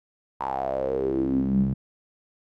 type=tone with band-pass filter sweep; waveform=sawtooth; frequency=66.7 Hz; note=C2; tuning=34 cents sharp; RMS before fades=-25 dBFS; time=0.4-1.74 s; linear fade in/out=10 ms; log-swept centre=960 to 160 Hz; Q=8.5; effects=none